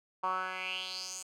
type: tone with band-pass filter sweep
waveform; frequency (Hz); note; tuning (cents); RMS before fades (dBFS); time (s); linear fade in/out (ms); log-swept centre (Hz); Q
10% pulse; 185.9; F#3; +8; -37; 0.23-1.23; 10; 1000 to 7700; 4.8
effects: none